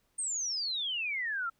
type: exponential sweep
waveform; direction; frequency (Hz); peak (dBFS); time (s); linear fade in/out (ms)
sine; down; 8770 to 1318.5; -31; 0.18-1.5; 10
effects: pink hiss -74 dBFS RMS until 1.59 s